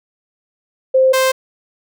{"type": "tone pair in turn", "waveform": ["sine", "sawtooth"], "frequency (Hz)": [523.3, 523.3], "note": ["C5", "C5"], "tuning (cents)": [0, 0], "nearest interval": "unison", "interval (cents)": 0, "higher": "neither", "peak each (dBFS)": -8, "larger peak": "neither", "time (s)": [[0.94, 1.13], [1.13, 1.32]], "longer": "neither", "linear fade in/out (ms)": 10, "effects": []}